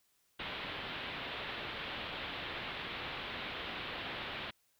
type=low-pass noise; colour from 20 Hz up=white; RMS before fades=-42 dBFS; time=0.39-4.51 s; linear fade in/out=10 ms; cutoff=3700 Hz; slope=48 dB/octave; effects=white hiss -74 dBFS RMS until 4.79 s